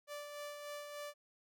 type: tone with tremolo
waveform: sawtooth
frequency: 585 Hz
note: D5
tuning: 7 cents flat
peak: -39 dBFS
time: 0.07-1.14 s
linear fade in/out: 50 ms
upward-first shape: sine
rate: 3.4 Hz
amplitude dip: 40%
effects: none